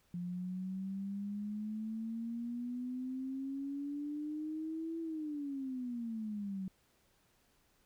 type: exponential two-way sweep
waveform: sine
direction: up then down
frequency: 174.61 to 331.4 to 186.6 Hz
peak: -37 dBFS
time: 0.14-6.68 s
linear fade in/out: 2 ms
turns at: 5 s
effects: pink hiss -72 dBFS RMS until 7.85 s